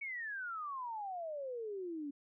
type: exponential sweep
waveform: sine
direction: down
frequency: 2265 to 277.2 Hz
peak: -39 dBFS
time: 0.01-2.11 s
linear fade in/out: 10 ms
effects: none